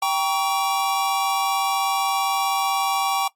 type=chord; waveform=square; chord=G diminished; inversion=none; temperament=just; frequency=784 / 940.8 / 1128.9 Hz; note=G5 / Bb5 / Db6; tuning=0 / +16 / +31 cents; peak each=-23 / -28 / -24 dBFS; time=0.02-3.28 s; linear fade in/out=5 ms; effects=noise-tail reverb RT60 0.1 s tail -18 dB re dry + MP3 64 kbps